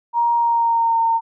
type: tone with pitch glide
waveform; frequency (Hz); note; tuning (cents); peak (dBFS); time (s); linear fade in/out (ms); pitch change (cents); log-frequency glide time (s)
sine; 941 to 913.7; A#5 to A#5; +16 to -35; -14; 0.13-1.21; 50; -51; 0.34-0.99
effects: none